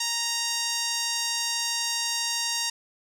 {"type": "tone with band-pass filter", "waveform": "sawtooth", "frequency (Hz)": 932.3, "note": "A#5", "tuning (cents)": 0, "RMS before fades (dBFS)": -28, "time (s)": [0, 2.7], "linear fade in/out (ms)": 5, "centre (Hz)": 5800, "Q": 1.6, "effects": []}